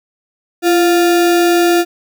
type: tone with sample-and-hold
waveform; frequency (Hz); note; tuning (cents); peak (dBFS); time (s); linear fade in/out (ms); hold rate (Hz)
sine; 343.2; F4; -30; -8; 0.62-1.85; 50; 1050
effects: none